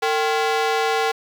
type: ring-modulated tone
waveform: sawtooth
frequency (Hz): 616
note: D#5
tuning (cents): -17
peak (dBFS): -11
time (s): 0.02-1.12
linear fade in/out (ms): 10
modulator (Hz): 165
effects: low-pass 5000 Hz 12 dB/octave + 7-bit